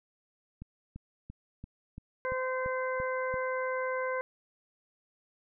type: click train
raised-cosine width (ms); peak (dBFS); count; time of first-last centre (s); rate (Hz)
5; -30; 9; 0.62-3.341; 2.94
type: harmonic tone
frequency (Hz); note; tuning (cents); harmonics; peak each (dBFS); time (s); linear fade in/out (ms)
515; C5; -28; 1 / 2 / 3 / 4; -32 / -36 / -38 / -41; 2.25-4.21; 0
effects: none